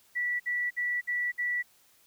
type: tone bursts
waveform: sine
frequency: 1954 Hz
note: B6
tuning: 19 cents flat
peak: -27 dBFS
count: 5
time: 0.15-1.628 s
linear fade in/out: 20 ms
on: 250 ms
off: 57 ms
effects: white hiss -63 dBFS RMS until 2.06 s